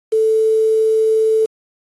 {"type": "tone with quantisation", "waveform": "sine", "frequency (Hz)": 440, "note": "A4", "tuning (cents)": 0, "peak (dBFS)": -11, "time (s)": [0.12, 1.46], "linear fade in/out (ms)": 10, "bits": 6, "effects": ["AAC 32 kbps"]}